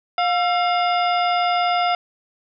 harmonic tone with a mistuned harmonic, 709 Hz, F5, 26 cents sharp, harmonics 1 / 2 / 3 / 4 / 5 / 7, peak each -18 / -24 / -28 / -30 / -32 / -35 dBFS, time 0.18-1.95 s, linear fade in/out 2 ms, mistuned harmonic 2, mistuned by -80 cents, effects none

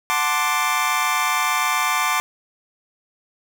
25% pulse chord, D dominant seventh, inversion first, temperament equal, 740 / 880 / 1046.5 / 1174.7 Hz, F#5 / A5 / C6 / D6, 0 / 0 / 0 / 0 cents, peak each -24 / -22 / -20 / -18 dBFS, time 0.1-2.2 s, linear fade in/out 0 ms, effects none

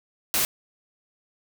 white noise, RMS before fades -23 dBFS, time 0.34-0.45 s, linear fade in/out 0 ms, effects none

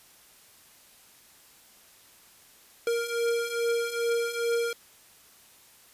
square beating tone pair, 466.2 / 468.6 Hz, A#4 / A#4, 0 / +9 cents, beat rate 2.4 Hz, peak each -32 / -28 dBFS, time 2.87-4.73 s, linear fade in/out 2 ms, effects white hiss -56 dBFS RMS until 5.93 s + resampled to 32000 Hz

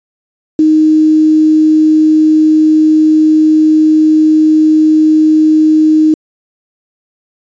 sine tone with quantisation, 311.1 Hz, D#4, in tune, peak -4 dBFS, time 0.59-6.14 s, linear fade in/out 2 ms, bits 5, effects resampled to 16000 Hz

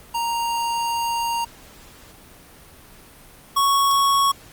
square tone pair in turn, 932.3 / 1108.7 Hz, A#5 / C#6, 0 / 0 cents, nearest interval minor third, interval 300 cents, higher second, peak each -22 / -16 dBFS, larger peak second, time 0.14-1.45 / 3.56-4.32 s, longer first, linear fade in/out 10 ms, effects pink hiss -46 dBFS RMS until 4.52 s + Opus 32 kbps

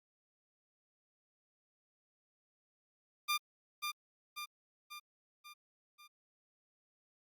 15% pulse tone with echo, 1197 Hz, D6, 33 cents sharp, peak -25 dBFS, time 3.28-3.38 s, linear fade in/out 20 ms, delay 540 ms, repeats 5, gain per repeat -5 dB, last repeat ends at 6.08 s, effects Opus 48 kbps

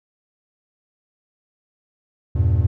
triangle chord, E diminished, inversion none, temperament just, 82.41 / 98.89 / 118.67 Hz, E2 / G2 / Bb2, 0 / +16 / +31 cents, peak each -16 / -17 / -19 dBFS, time 2.35-2.67 s, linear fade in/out 10 ms, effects none

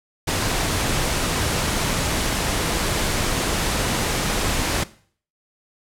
pink noise, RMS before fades -22 dBFS, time 0.27-4.84 s, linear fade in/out 10 ms, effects noise-tail reverb RT60 0.5 s tail -18 dB re dry + low-pass 11000 Hz 12 dB/octave

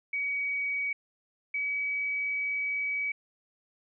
sine tone pair in turn, 2262 / 2276 Hz, C#7 / C#7, +34 / +45 cents, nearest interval unison, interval 11 cents, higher second, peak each -28 dBFS, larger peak neither, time 0.13-0.93 / 1.54-3.12 s, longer second, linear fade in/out 5 ms, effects none

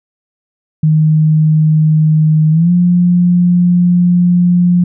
sine tone with pitch glide, 155.56 to 176.64 Hz, D#3 to F3, 0 to +20 cents, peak -6 dBFS, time 0.83-4.84 s, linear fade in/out 5 ms, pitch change +220 cents, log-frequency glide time 2.51-2.71 s, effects none

